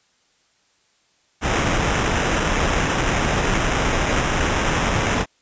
pink noise with sample-and-hold, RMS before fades -20 dBFS, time 1.41-5.26 s, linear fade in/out 50 ms, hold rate 4410 Hz, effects white hiss -62 dBFS RMS until 5.41 s + resampled to 16000 Hz

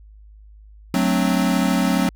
square chord, D dominant seventh, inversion first, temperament equal, 185 / 220 / 261.6 / 293.7 Hz, F#3 / A3 / C4 / D4, 0 / 0 / 0 / 0 cents, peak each -21 / -24 / -22 / -27 dBFS, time 0.94-2.09 s, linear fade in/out 2 ms, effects added 52 Hz sine -42 dBFS peak until 2.15 s

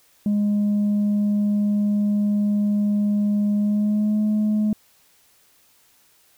sine tone with pitch glide, 206.4 to 212.4 Hz, G#3 to G#3, -10 to +39 cents, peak -15 dBFS, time 0.26-4.73 s, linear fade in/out 2 ms, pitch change +49 cents, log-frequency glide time 3.56-4.2 s, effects tanh soft clip ceiling -16 dBFS + white hiss -58 dBFS RMS until 6.37 s

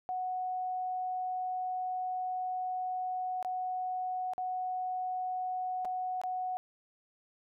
sine tone with dropouts, 738 Hz, F#5, 5 cents flat, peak -32 dBFS, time 0.09-6.57 s, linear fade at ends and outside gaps 0 ms, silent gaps 3.427-3.448 / 4.335-4.38 / 5.848-5.853 / 6.215-6.236 s, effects none

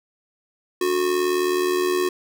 square tone with amplitude modulation, 364.2 Hz, F#4, 27 cents flat, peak -17 dBFS, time 0.81-2.09 s, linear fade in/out 5 ms, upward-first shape sine, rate 79.2 Hz, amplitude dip 60%, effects none

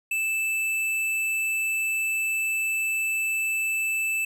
sine tone with hard clipping, 2637 Hz, E7, in tune, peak -25 dBFS, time 0.11-4.25 s, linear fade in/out 5 ms, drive 12 dB, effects none

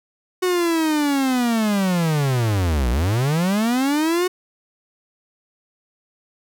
45% pulse linear two-way sweep, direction down then up, 370 to 56.7 to 370 Hz, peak -17 dBFS, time 0.42-4.28 s, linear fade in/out 10 ms, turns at 2.9 s, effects none

